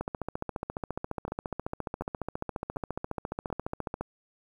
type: two click trains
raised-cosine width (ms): 1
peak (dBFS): -18 / -24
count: 59 / 4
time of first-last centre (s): 0.01-4.01 / 1.28-3.502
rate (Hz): 14.5 / 1.35
effects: 9-bit